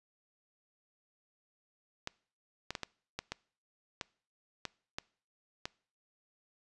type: clicks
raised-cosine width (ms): 0.2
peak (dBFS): -19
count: 10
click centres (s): 2.074 / 2.706 / 2.752 / 2.833 / 3.19 / 3.32 / 4.012 / 4.653 / 4.985 / 5.655
effects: noise-tail reverb RT60 0.5 s tail -24 dB re dry + resampled to 24000 Hz